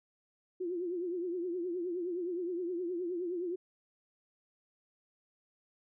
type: tone with vibrato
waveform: sine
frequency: 352.9 Hz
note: F4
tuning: 18 cents sharp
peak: -33 dBFS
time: 0.6-3.56 s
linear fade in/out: 10 ms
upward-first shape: triangle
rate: 9.6 Hz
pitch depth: 110 cents each way
effects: none